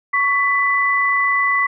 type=tone pair together; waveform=sine; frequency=1118 / 1992 Hz; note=C#6 / B6; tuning=+14 / +14 cents; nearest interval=minor seventh; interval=1000 cents; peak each=-18 / -16 dBFS; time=0.13-1.67 s; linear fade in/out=10 ms; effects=none